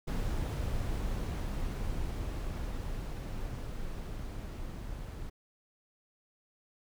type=noise with level ramp; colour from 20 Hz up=brown; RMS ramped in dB=-32 to -41 dBFS; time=0.07-5.3 s; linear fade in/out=10 ms; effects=none